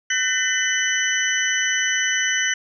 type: tone cluster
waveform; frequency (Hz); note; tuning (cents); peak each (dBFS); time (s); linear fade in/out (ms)
sine; 1520 / 1820 / 2011 / 3004 / 5970; F#6 / A#6 / B6 / F#7 / F#8; +46 / -42 / +31 / +26 / +15; -25; 0.1-2.54; 5
effects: none